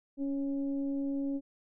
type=tone with frequency modulation; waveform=sine; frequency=278.2 Hz; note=C#4; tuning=6 cents sharp; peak=-30 dBFS; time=0.17-1.41 s; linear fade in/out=50 ms; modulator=273 Hz; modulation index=0.45; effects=none